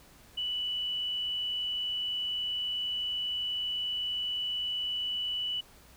sine tone, 2964 Hz, F#7, 2 cents sharp, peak -30 dBFS, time 0.37-5.61 s, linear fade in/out 10 ms, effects added 60 Hz sine -62 dBFS peak until 5.96 s + pink hiss -57 dBFS RMS until 5.96 s

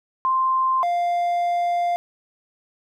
sine / triangle tone pair in turn, 1046.5 / 698.5 Hz, C6 / F5, 0 / 0 cents, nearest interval perfect fifth, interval 700 cents, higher first, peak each -17 dBFS, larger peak neither, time 0.25-0.83 / 0.83-1.96 s, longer second, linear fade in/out 0 ms, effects none

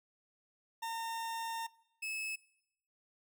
40% pulse tone pair in turn, 912 / 2594 Hz, A#5 / E7, -38 / -28 cents, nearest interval octave + tritone, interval 1810 cents, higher second, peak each -36 / -36 dBFS, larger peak neither, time 0.82-1.67 / 2.02-2.36 s, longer first, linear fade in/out 10 ms, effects noise-tail reverb RT60 0.8 s tail -21 dB re dry

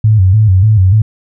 sine tone with vibrato, 100.7 Hz, G2, 47 cents sharp, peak -4 dBFS, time 0.04-1.02 s, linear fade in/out 5 ms, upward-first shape square, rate 3.4 Hz, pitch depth 130 cents each way, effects none

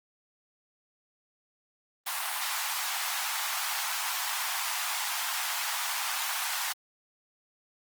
pink high-pass noise, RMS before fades -32 dBFS, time 2.06-6.73 s, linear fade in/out 10 ms, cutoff 770 Hz, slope 48 dB/octave, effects Opus 32 kbps

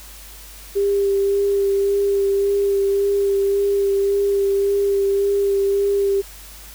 sine tone with vibrato, 397.9 Hz, G4, 26 cents sharp, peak -15 dBFS, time 0.75-6.22 s, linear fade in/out 20 ms, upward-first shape sine, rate 1.8 Hz, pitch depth 14 cents each way, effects added 50 Hz sine -41 dBFS peak until 6.74 s + white hiss -41 dBFS RMS until 6.74 s

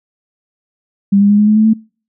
sine tone with pitch steps, 198.9 / 202.4 / 205.9 / 209.5 / 213.2 / 216.9 / 220.7 Hz, G3 / G#3 / G#3 / G#3 / G#3 / A3 / A3, +25 / -44 / -15 / +15 / +46 / -25 / +5 cents, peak -6 dBFS, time 1.12-1.736 s, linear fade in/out 10 ms, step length 88 ms, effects noise-tail reverb RT60 0.4 s tail -26 dB re dry

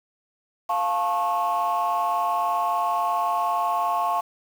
sine chord, F augmented, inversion none, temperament just, 698.5 / 873.1 / 1091.3 Hz, F5 / A5 / C#6, 0 / -14 / -27 cents, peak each -24 / -25 / -23 dBFS, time 0.69-4.21 s, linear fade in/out 10 ms, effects tanh soft clip ceiling -16 dBFS + 7-bit

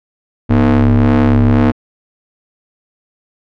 35% pulse ring-modulated tone, 68.8 Hz, C#2, 12 cents flat, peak -3 dBFS, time 0.49-1.72 s, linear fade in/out 20 ms, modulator 171 Hz, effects low-pass 2000 Hz 12 dB/octave

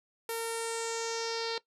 sawtooth tone with low-pass filter sweep, 457.5 Hz, A#4, 32 cents flat, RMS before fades -34 dBFS, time 0.29-1.58 s, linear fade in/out 2 ms, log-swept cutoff 12000 to 4300 Hz, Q 3.9, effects noise-tail reverb RT60 0.1 s tail -18 dB re dry

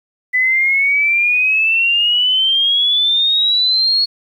sine exponential sweep, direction up, 1993 to 4364 Hz, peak -11 dBFS, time 0.33-4.06 s, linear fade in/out 20 ms, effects 8-bit

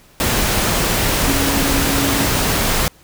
sine tone in noise, 277.2 Hz, C#4, in tune, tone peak -20 dBFS, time 1.28-2.26 s, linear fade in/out 0 ms, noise pink, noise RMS -17 dBFS, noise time 0.2-2.88 s, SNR -6 dB, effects pink hiss -49 dBFS RMS until 3.03 s

